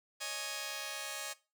5% pulse chord, C# suspended second, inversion none, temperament just, 554.4 / 623.7 / 831.5 Hz, C#5 / D#5 / G#5, 0 / +4 / +2 cents, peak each -32 dBFS, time 0.2-1.34 s, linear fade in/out 20 ms, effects noise-tail reverb RT60 0.3 s tail -19 dB re dry

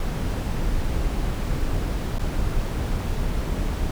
brown noise with dropouts, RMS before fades -24 dBFS, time 0-3.91 s, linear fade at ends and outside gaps 2 ms, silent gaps 2.185-2.193 s, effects none

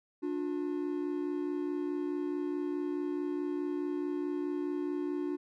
triangle tone pair together, 293.5 / 358.2 Hz, D4 / F4, -1 / +44 cents, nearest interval minor third, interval 345 cents, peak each -32 / -33 dBFS, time 0.22-5.37 s, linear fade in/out 20 ms, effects none

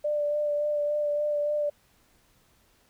sine tone with vibrato, 591 Hz, D5, 11 cents sharp, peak -24 dBFS, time 0.04-1.7 s, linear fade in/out 10 ms, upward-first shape sine, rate 3.5 Hz, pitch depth 17 cents each way, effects pink hiss -64 dBFS RMS until 2.89 s

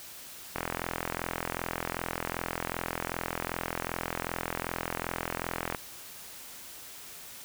click train, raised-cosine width 0.5 ms, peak -15 dBFS, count 222, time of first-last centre 0.56-5.748 s, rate 42.6 Hz, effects white hiss -46 dBFS RMS until 7.44 s

